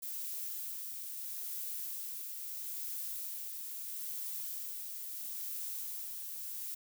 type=noise with tremolo; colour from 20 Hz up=violet; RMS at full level=-40 dBFS; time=0.02-6.75 s; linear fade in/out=10 ms; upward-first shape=sine; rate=0.76 Hz; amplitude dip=30%; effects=none

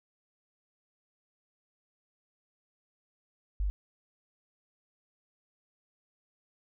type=tone; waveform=sine; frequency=49.42 Hz; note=G1; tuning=15 cents sharp; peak=-27 dBFS; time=3.6-3.7 s; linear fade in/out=0 ms; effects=none

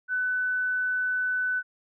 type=tone; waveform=sine; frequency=1500 Hz; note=F#6; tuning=23 cents sharp; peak=-24 dBFS; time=0.08-1.63 s; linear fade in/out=50 ms; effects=none

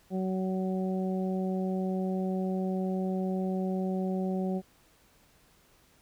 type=harmonic tone; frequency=187.6 Hz; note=F#3; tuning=24 cents sharp; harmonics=1 / 2 / 3 / 4; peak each=-29 / -35 / -39 / -41 dBFS; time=0.1-4.62 s; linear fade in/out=50 ms; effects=pink hiss -63 dBFS RMS until 6.01 s

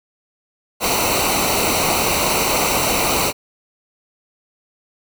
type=noise with comb filter; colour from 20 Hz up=pink; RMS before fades=-18 dBFS; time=0.8-3.33 s; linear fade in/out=50 ms; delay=0.59 ms; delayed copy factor=-0.75; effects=none

